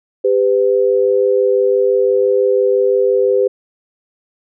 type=tone pair together; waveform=sine; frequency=397.5 / 503.4 Hz; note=G4 / B4; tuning=+24 / +33 cents; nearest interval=major third; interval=409 cents; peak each=-13 dBFS; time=0.24-3.48 s; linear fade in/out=10 ms; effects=none